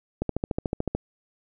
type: click train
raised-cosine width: 2 ms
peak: -12 dBFS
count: 11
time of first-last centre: 0.22-0.95 s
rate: 13.7 Hz
effects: none